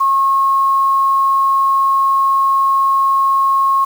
sine tone with quantisation, 1086 Hz, C#6, 36 cents flat, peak -10 dBFS, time 0-3.85 s, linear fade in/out 10 ms, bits 6, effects none

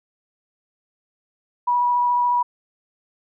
sine tone with vibrato, 973 Hz, B5, 26 cents flat, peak -16 dBFS, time 1.67-2.43 s, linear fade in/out 10 ms, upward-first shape triangle, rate 14 Hz, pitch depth 13 cents each way, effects none

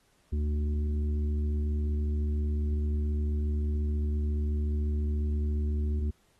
harmonic tone, 74.3 Hz, D2, 21 cents sharp, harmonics 1 / 3 / 4 / 5, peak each -26 / -38 / -48 / -44 dBFS, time 0.32-6.11 s, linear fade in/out 10 ms, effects pink hiss -68 dBFS RMS until 6.39 s + AAC 32 kbps

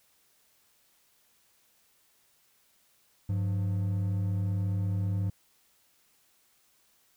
triangle tone pair together, 100.18 / 178.5 Hz, G2 / F3, +38 / +38 cents, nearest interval minor seventh, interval 1000 cents, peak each -25 / -35 dBFS, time 3.29-5.3 s, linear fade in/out 5 ms, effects white hiss -67 dBFS RMS until 7.16 s

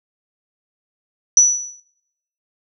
sine tone with exponential decay, 5920 Hz, F#8, in tune, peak -4 dBFS, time 1.37-1.8 s, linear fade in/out 2 ms, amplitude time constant 93 ms, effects noise-tail reverb RT60 0.8 s tail -17 dB re dry

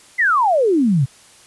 sine exponential sweep, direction down, 2093 to 122.3 Hz, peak -12 dBFS, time 0.18-1.06 s, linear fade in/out 20 ms, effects white hiss -47 dBFS RMS until 1.46 s + resampled to 24000 Hz

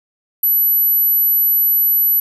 sine tone, 11840 Hz, F#9, in tune, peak -11 dBFS, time 0.43-2.2 s, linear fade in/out 5 ms, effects none

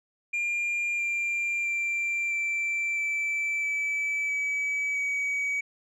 sine tone with pitch steps, 2400 / 2381 / 2361 / 2342 / 2324 / 2305 / 2286 / 2268 Hz, D7 / D7 / D7 / D7 / D7 / D7 / D7 / C#7, +37 / +23 / +9 / -5 / -19 / -33 / -47 / +39 cents, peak -23 dBFS, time 0.33-5.61 s, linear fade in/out 10 ms, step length 660 ms, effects tanh soft clip ceiling -25 dBFS

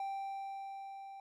triangle tone with level ramp, 784 Hz, G5, in tune, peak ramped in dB -34 to -45 dBFS, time 0-1.2 s, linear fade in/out 2 ms, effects none

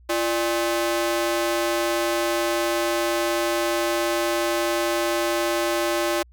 sawtooth ring-modulated tone, 468.6 Hz, A#4, 9 cents sharp, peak -14 dBFS, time 0.09-6.23 s, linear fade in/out 10 ms, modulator 125 Hz, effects added 60 Hz sine -48 dBFS peak until 6.32 s

